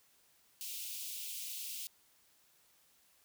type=high-pass noise; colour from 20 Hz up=white; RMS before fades=-43 dBFS; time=0.61-1.87 s; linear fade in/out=0 ms; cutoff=2500 Hz; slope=48 dB/octave; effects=white hiss -69 dBFS RMS until 3.24 s